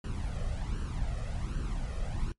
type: noise with flanger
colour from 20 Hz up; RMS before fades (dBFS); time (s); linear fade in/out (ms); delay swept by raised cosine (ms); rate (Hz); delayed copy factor
brown; -33; 0.04-2.32; 2; 0.68 to 1.62; 1.3; +0.7
effects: noise-tail reverb RT60 0.1 s tail -21 dB re dry + MP3 48 kbps